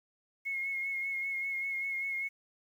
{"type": "tone with vibrato", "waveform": "sine", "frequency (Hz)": 2169, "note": "C#7", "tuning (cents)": -38, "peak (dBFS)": -32, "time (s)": [0.45, 2.29], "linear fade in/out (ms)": 20, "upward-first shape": "sine", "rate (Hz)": 5.1, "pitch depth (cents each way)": 27, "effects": ["10-bit"]}